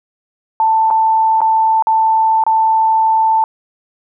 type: tone with dropouts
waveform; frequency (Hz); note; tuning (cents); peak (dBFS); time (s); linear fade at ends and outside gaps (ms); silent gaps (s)
sine; 886; A5; +12; -9; 0.6-3.44; 1; 0.903-0.909 / 1.406-1.416 / 1.824-1.87 / 2.438-2.465
effects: none